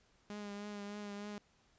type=tone with vibrato; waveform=sawtooth; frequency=205.2 Hz; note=G#3; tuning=21 cents flat; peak=-39 dBFS; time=0.3-1.38 s; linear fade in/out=0 ms; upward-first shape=triangle; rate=3.3 Hz; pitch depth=31 cents each way; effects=pink hiss -71 dBFS RMS until 1.78 s + resampled to 16000 Hz